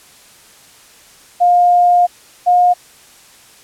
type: tone pair in turn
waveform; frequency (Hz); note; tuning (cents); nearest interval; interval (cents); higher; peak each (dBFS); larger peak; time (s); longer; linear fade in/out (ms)
sine; 708 / 714.6; F5 / F5; +23 / +40; unison; 17; second; -7; neither; 1.4-2.07 / 2.46-2.74; first; 20
effects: white hiss -44 dBFS RMS until 3.63 s + low-pass 11000 Hz 12 dB/octave